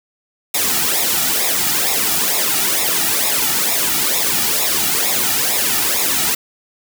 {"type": "noise with flanger", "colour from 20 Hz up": "white", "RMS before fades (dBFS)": -17, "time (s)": [0.54, 6.35], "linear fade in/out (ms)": 5, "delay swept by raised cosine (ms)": [0.65, 1.95], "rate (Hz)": 2.2, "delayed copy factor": -0.75, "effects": []}